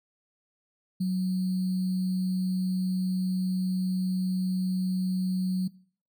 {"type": "tone with sample-and-hold", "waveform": "sine", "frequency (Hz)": 185, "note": "F#3", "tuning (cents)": 0, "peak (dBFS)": -24, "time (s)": [1, 5.68], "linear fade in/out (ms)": 10, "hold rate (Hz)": 4410, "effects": ["noise-tail reverb RT60 0.5 s tail -21 dB re dry"]}